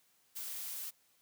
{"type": "noise", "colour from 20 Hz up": "blue", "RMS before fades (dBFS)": -42, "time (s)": [0.35, 0.91], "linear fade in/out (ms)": 20, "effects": ["white hiss -71 dBFS RMS until 1.21 s", "high-pass 80 Hz 12 dB/octave"]}